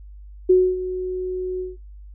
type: tone with ADSR envelope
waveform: sine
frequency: 368.3 Hz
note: F#4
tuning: 8 cents flat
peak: -9 dBFS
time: 0.49-1.77 s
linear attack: 11 ms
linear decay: 260 ms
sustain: -14 dB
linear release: 170 ms
effects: noise-tail reverb RT60 0.2 s tail -24 dB re dry + added 50 Hz sine -38 dBFS peak until 2.14 s